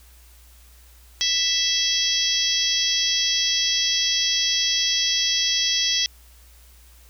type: harmonic tone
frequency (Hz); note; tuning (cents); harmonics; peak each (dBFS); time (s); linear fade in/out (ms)
659.3; E5; 0; 3 / 4 / 5 / 6 / 7 / 8 / 9; -31 / -33 / -23 / -30 / -28 / -25 / -27; 1.21-6.06; 0
effects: added 60 Hz sine -48 dBFS peak until 7.09 s + white hiss -54 dBFS RMS until 7.09 s